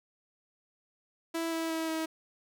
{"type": "tone with pitch steps", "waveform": "sawtooth", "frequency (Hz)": [330, 326.8, 323.6, 320.4], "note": ["E4", "E4", "E4", "E4"], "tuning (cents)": [2, -15, -32, -49], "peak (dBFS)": -27, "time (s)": [1.34, 2.06], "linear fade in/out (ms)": 10, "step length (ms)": 180, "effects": []}